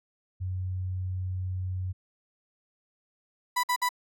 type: tone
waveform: sine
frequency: 92.4 Hz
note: F#2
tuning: 2 cents flat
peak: -29 dBFS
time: 0.4-1.93 s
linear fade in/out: 20 ms
type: tone bursts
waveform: 35% pulse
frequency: 989 Hz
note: B5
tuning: 2 cents sharp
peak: -22 dBFS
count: 3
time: 3.56-3.891 s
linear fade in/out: 10 ms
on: 75 ms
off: 53 ms
effects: none